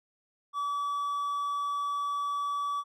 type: tone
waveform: triangle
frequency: 1147 Hz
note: D6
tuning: 41 cents flat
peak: -27 dBFS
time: 0.53-2.84 s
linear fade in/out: 50 ms
effects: none